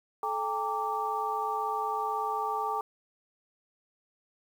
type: tone cluster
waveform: sine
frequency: 433.6 / 804 / 904 / 1166 Hz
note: A4 / G5 / A5 / D6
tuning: -25 / +44 / +47 / -13 cents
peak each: -37 / -33 / -34 / -33 dBFS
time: 0.23-2.81 s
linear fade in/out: 2 ms
effects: 9-bit